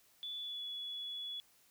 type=tone with pitch glide; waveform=sine; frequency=3459 to 3396 Hz; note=A7 to G#7; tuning=-30 to +38 cents; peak=-40 dBFS; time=0.23-1.4 s; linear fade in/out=0 ms; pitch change=-32 cents; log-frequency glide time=0.36-0.67 s; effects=white hiss -68 dBFS RMS until 1.7 s